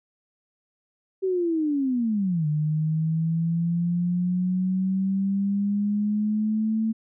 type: linear two-way sweep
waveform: sine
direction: down then up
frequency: 386.1 to 150 to 222.7 Hz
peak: -21 dBFS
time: 1.22-6.93 s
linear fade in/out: 20 ms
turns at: 2.47 s
effects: none